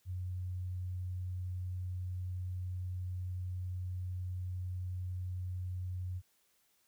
sine tone, 91.1 Hz, F#2, 26 cents flat, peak -36 dBFS, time 0.05-6.22 s, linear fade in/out 50 ms, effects white hiss -73 dBFS RMS until 6.87 s

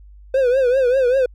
triangle tone with vibrato, 512 Hz, C5, 38 cents flat, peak -11 dBFS, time 0.34-1.26 s, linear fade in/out 5 ms, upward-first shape triangle, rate 5.1 Hz, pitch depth 130 cents each way, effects added 50 Hz sine -40 dBFS peak until 1.34 s

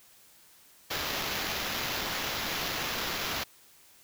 blue noise with sample-and-hold, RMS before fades -33 dBFS, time 0.9-3.44 s, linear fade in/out 10 ms, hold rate 8820 Hz, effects white hiss -58 dBFS RMS until 4.03 s

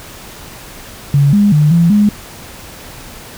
sine tone with pitch steps, 141.5 / 204.7 / 149.8 / 169.2 / 207.7 Hz, C#3 / G#3 / D3 / E3 / G#3, +36 / -25 / +35 / +45 / 0 cents, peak -6 dBFS, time 1.14-2.09 s, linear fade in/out 2 ms, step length 190 ms, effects pink hiss -33 dBFS RMS until 3.37 s

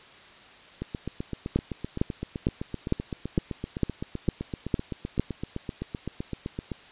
two click trains, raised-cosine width 3 ms, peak -9 / -18 dBFS, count 9 / 47, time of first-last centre 1.56-5.196 / 0.82-6.717 s, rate 2.2 / 7.8 Hz, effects white hiss -50 dBFS RMS until 6.91 s + resampled to 8000 Hz

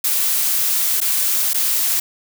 blue noise with dropouts, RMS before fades -18 dBFS, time 0.04-2 s, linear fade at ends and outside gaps 5 ms, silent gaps 1.004-1.014 / 1.534-1.543 s, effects none

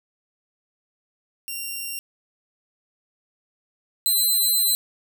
5% pulse tone pair in turn, 2766 / 4052 Hz, F7 / B7, -17 / +44 cents, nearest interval perfect fifth, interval 661 cents, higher second, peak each -20 / -11 dBFS, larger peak second, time 1.48-1.99 / 4.06-4.75 s, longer second, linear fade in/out 0 ms, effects none

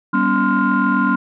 sine tone cluster, 195.2 / 243 / 282.3 / 1038 / 1409 Hz, G3 / B3 / C#4 / C6 / F6, -7 / -28 / +32 / -14 / +15 cents, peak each -19 dBFS, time 0.13-1.16 s, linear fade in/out 10 ms, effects tanh soft clip ceiling -7 dBFS

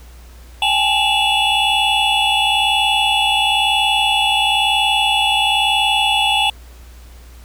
triangle tone cluster, 792 / 853 / 2674 / 2892 / 3432 Hz, G5 / G#5 / E7 / F#7 / A7, +18 / +46 / +24 / -40 / -44 cents, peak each -18 dBFS, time 0.62-6.5 s, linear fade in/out 2 ms, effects added 60 Hz sine -37 dBFS peak until 7.44 s + pink hiss -47 dBFS RMS until 7.44 s

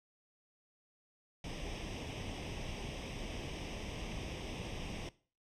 pink noise with comb filter, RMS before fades -42 dBFS, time 1.44-5.09 s, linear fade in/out 2 ms, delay 0.35 ms, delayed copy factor +0.75, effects noise-tail reverb RT60 0.4 s tail -19 dB re dry + low-pass 5000 Hz 12 dB/octave

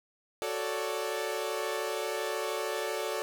sawtooth chord, D major seventh, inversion first, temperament equal, 370 / 440 / 554.4 / 587.3 Hz, F#4 / A4 / C#5 / D5, 0 / 0 / 0 / 0 cents, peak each -34 / -31 / -35 / -33 dBFS, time 0.42-3.22 s, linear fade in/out 0 ms, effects none

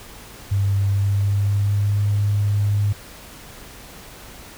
sine tone with pitch glide, 99 to 102.49 Hz, G2 to G#2, +18 to -22 cents, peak -16 dBFS, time 0.51-2.93 s, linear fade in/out 10 ms, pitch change +60 cents, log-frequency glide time 0.87-2.05 s, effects added 50 Hz sine -50 dBFS peak until 4.57 s + pink hiss -41 dBFS RMS until 4.57 s

